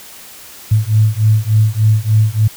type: beating tone pair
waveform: sine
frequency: 106.7 / 110.1 Hz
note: G#2 / A2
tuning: +47 / +2 cents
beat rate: 3.4 Hz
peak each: -12 / -12 dBFS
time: 0.71-2.48 s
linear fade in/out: 10 ms
effects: white hiss -36 dBFS RMS until 2.56 s